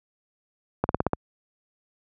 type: slowing click train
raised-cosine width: 1 ms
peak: -7 dBFS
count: 6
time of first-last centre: 0.84-1.133 s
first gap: 51 ms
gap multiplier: 1.07
effects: high-pass 60 Hz 12 dB/octave